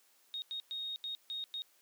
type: tone bursts at uneven times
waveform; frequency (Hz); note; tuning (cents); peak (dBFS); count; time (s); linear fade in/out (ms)
sine; 3729; A#7; 0; -37; 6; 0.34-0.42 / 0.51-0.6 / 0.71-0.96 / 1.04-1.15 / 1.3-1.44 / 1.54-1.62; 0
effects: white hiss -68 dBFS RMS until 1.81 s + high-pass 300 Hz 12 dB/octave